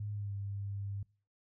sine tone with pitch glide, 103.9 to 99.9 Hz, G#2 to G2, +1 to +33 cents, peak -36 dBFS, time 0-1.03 s, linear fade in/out 5 ms, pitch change -68 cents, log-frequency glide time 0.12-0.33 s, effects noise-tail reverb RT60 0.4 s tail -24 dB re dry

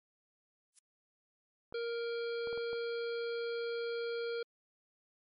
violet noise with exponential growth, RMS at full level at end -46 dBFS, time 0.72-0.79 s, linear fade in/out 5 ms, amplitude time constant 15 ms
clicks, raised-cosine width 1 ms, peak -35 dBFS, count 5, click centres 1.725 / 2.473 / 2.529 / 2.576 / 2.731 s
harmonic tone, 467.5 Hz, A#4, 5 cents sharp, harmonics 1 / 3 / 5 / 7 / 9 / 10, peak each -35 / -45 / -51 / -52 / -52 / -56 dBFS, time 1.74-4.43 s, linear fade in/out 5 ms
effects MP3 48 kbps

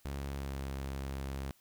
sawtooth tone with pitch glide, 69.3 to 67.87 Hz, C#2 to C#2, 0 to -36 cents, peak -33 dBFS, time 0.05-1.51 s, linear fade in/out 0 ms, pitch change -36 cents, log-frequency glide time 0.32-0.57 s, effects white hiss -67 dBFS RMS until 1.6 s

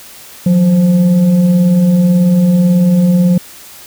sine tone with frequency modulation, 180.1 Hz, F#3, 46 cents flat, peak -6 dBFS, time 0.46-3.38 s, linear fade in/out 5 ms, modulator 342 Hz, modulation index 0.38, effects white hiss -35 dBFS RMS until 3.86 s

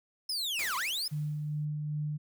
40% pulse linear two-way sweep, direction down then up, 5274 to 960 to 5274 Hz, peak -30 dBFS, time 0.29-1.08 s, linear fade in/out 5 ms, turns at 0.76 s
white noise with exponential decay, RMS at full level -38 dBFS, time 0.59-1.65 s, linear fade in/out 1 ms, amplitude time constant 230 ms
sine tone with tremolo, 150 Hz, D3, 37 cents sharp, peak -30 dBFS, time 1.11-2.18 s, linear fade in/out 20 ms, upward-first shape sine, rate 2.5 Hz, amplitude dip 25%
effects none

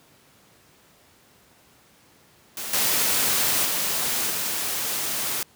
white noise with level steps, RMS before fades -32 / -22 / -25 / -27 dBFS, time 2.57-5.43 s, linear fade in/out 2 ms, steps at 2.73 / 3.65 / 4.3 s, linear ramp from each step 5 ms, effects pink hiss -56 dBFS RMS until 5.55 s + high-pass 100 Hz 12 dB/octave

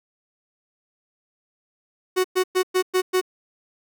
45% pulse tone bursts, 370 Hz, F#4, in tune, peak -17 dBFS, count 6, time 2.16-3.214 s, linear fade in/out 20 ms, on 84 ms, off 110 ms, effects none

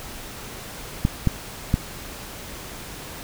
clicks, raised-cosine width 5 ms, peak -5 dBFS, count 3, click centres 1.051 / 1.273 / 1.741 s, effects pink hiss -37 dBFS RMS until 3.23 s

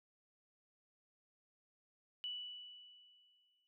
sine tone with exponential decay, 2960 Hz, F#7, in tune, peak -39 dBFS, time 2.24-3.67 s, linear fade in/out 0 ms, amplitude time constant 310 ms, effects none

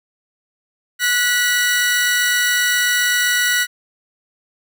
sawtooth tone pair together, 1472 / 1946.8 Hz, F#6 / B6, -9 / -25 cents, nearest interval perfect fourth, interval 484 cents, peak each -14 dBFS, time 0.99-3.67 s, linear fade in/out 50 ms, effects none

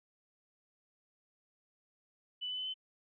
sine tone with pitch steps, 2982 / 3004 / 3027 / 3050 Hz, F#7 / F#7 / F#7 / G7, +13 / +26 / +39 / -48 cents, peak -36 dBFS, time 2.41-2.742 s, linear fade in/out 20 ms, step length 83 ms, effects none

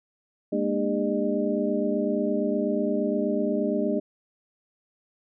sine tone cluster, 206.3 / 234.7 / 301.6 / 403.5 / 607 Hz, G#3 / A#3 / D4 / G#4 / D#5, -11 / +12 / +46 / -50 / -43 cents, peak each -29 dBFS, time 0.52-4 s, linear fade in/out 10 ms, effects none

